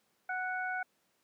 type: harmonic tone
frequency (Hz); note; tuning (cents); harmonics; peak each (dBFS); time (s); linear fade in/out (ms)
740; F#5; 0; 1 / 2 / 3; -37 / -35 / -45; 0.29-0.83; 5
effects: pink hiss -74 dBFS RMS until 1.23 s + high-pass 200 Hz 12 dB/octave